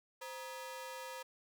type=ring-modulated tone; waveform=sawtooth; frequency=735 Hz; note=F#5; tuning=12 cents flat; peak=-37 dBFS; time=0.21-1.23 s; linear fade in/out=10 ms; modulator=215 Hz; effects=none